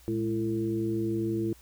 harmonic tone with a mistuned harmonic, 112.2 Hz, A2, 34 cents sharp, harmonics 1 / 2 / 3 / 4, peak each -34 / -34 / -28 / -40 dBFS, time 0.08-1.53 s, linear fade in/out 0 ms, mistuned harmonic 2, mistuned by -110 cents, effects added 60 Hz sine -55 dBFS peak until 1.61 s + white hiss -58 dBFS RMS until 1.61 s

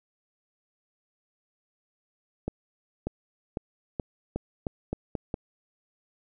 accelerating click train, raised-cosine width 2 ms, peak -16 dBFS, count 9, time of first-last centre 2.48-5.342 s, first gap 590 ms, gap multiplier 0.85, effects none

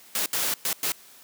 white noise bursts at uneven times, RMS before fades -26 dBFS, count 4, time 0.15-0.26 / 0.33-0.54 / 0.65-0.73 / 0.83-0.92 s, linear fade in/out 2 ms, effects white hiss -51 dBFS RMS until 1.23 s + high-pass 150 Hz 12 dB/octave

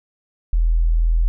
sine tone, 41.2 Hz, E1, in tune, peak -13 dBFS, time 0.53-1.28 s, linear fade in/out 0 ms, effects none

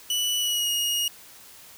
sawtooth tone with pitch glide, 2960 to 2872 Hz, F#7 to F7, 0 to +48 cents, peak -20 dBFS, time 0.1-1.08 s, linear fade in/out 2 ms, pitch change -52 cents, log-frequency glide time 0.38-0.7 s, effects white hiss -48 dBFS RMS until 1.77 s

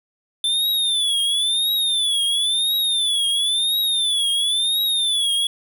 square tone with vibrato, 3527 Hz, A7, 3 cents sharp, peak -18 dBFS, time 0.44-5.47 s, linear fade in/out 2 ms, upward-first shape triangle, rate 0.97 Hz, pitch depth 150 cents each way, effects none

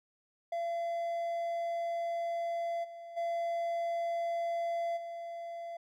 triangle tone with level steps, 680 Hz, F5, 46 cents flat, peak -30 / -42 / -29 / -37 dBFS, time 0.52-5.77 s, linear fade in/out 5 ms, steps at 2.83 / 3.16 / 4.96 s, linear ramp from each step 20 ms, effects none

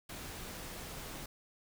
pink noise, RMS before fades -45 dBFS, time 0.09-1.26 s, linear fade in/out 5 ms, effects none

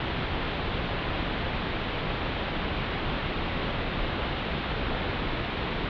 pink low-pass noise, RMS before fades -30 dBFS, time 0-5.89 s, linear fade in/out 2 ms, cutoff 3800 Hz, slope 48 dB/octave, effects none

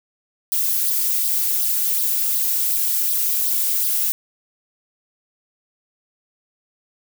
violet noise with flanger, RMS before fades -20 dBFS, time 0.52-4.12 s, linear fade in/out 0 ms, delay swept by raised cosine 0.2 to 2.7 ms, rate 2.7 Hz, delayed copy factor +0.7, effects none

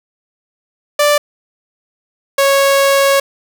sawtooth tone pair in turn, 587.3 / 552.1 Hz, D5 / C#5, 0 / -7 cents, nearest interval minor second, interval 107 cents, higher first, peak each -5 dBFS, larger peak neither, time 0.99-1.18 / 2.38-3.2 s, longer second, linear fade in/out 5 ms, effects none

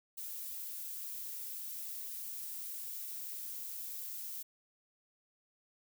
violet noise, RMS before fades -43 dBFS, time 0.17-4.43 s, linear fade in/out 10 ms, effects none

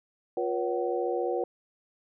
sine tone cluster, 354 / 482.7 / 557 / 754 Hz, F4 / B4 / C#5 / F#5, +23 / -40 / +8 / +32 cents, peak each -31 / -30 / -34 / -34 dBFS, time 0.37-1.44 s, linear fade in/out 2 ms, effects none

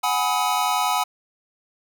square chord, G# minor seventh, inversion third, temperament equal with one note detuned, 740 / 830.6 / 987.8 / 1272.9 Hz, F#5 / G#5 / B5 / D#6, 0 / 0 / 0 / +39 cents, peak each -26 dBFS, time 0.03-1.04 s, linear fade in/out 10 ms, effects none

